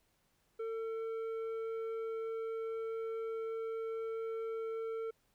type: tone with tanh clipping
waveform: triangle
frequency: 449.6 Hz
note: A4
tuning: 37 cents sharp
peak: -38 dBFS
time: 0.59-5.11 s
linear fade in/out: 10 ms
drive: 12 dB
effects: pink hiss -75 dBFS RMS until 5.34 s